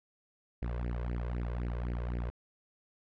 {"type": "tone with flanger", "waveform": "sawtooth", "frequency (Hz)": 59.7, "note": "A#1", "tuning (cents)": 42, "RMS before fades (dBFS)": -35, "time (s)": [0.62, 2.3], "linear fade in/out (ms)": 0, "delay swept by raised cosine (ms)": [0.4, 2], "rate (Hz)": 3.9, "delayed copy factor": 0.9, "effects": ["low-pass 2000 Hz 12 dB/octave"]}